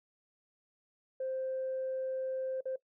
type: tone with dropouts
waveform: sine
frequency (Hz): 523.3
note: C5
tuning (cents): 0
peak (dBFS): -32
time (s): 1.2-2.76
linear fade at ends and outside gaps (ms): 5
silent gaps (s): 2.608-2.655
effects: noise-tail reverb RT60 0.1 s tail -19 dB re dry + tanh soft clip ceiling -29 dBFS